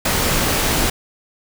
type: noise with comb filter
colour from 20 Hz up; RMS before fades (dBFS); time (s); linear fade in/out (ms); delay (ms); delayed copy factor
pink; -18; 0.05-0.9; 5; 19; -0.5
effects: none